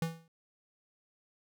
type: tone with exponential decay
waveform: square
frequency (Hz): 164.5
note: E3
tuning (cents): -3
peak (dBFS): -28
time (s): 0.02-0.28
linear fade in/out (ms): 2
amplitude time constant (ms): 55
effects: none